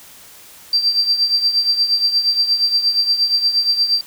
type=tone with tremolo; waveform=sine; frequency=4699 Hz; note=D8; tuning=in tune; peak=-10 dBFS; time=0.73-4.01 s; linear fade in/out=2 ms; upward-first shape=triangle; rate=8.5 Hz; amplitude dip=75%; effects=white hiss -42 dBFS RMS until 4.06 s